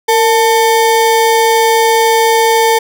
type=ring-modulated tone; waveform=square; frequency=671 Hz; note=E5; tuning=31 cents sharp; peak=-5 dBFS; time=0.08-2.79 s; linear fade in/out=10 ms; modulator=212 Hz; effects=none